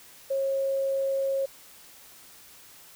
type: tone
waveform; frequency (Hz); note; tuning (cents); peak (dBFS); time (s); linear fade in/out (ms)
sine; 543; C#5; -36; -24; 0.3-1.46; 10
effects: white hiss -51 dBFS RMS until 2.95 s